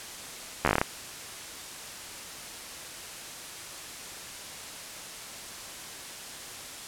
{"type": "slowing click train", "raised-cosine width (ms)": 0.5, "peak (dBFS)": -7, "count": 9, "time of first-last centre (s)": [0.65, 0.815], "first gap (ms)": 12, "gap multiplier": 1.15, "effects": ["white hiss -41 dBFS RMS until 6.87 s", "low-pass 10000 Hz 12 dB/octave"]}